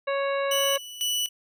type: harmonic tone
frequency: 554.4 Hz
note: C#5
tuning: in tune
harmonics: 1 / 2 / 3 / 4 / 5 / 7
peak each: -25 / -31 / -35 / -37 / -39 / -42 dBFS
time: 0.07-0.78 s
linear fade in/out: 10 ms
type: tone with tremolo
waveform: sawtooth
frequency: 2960 Hz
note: F#7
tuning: in tune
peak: -21 dBFS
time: 0.51-1.29 s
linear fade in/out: 5 ms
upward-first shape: square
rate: 2 Hz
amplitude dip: 80%
effects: none